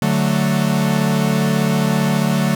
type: chord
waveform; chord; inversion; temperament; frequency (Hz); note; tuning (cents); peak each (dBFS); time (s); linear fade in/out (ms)
45% pulse; D major; none; equal; 146.83 / 185 / 220; D3 / F#3 / A3; 0 / 0 / 0; -19; 0.02-2.55; 2
effects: none